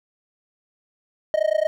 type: tone with amplitude modulation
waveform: triangle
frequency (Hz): 623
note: D#5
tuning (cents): +2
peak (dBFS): -12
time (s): 1.34-1.67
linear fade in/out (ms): 0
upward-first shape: sine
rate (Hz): 28.9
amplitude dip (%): 100
effects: none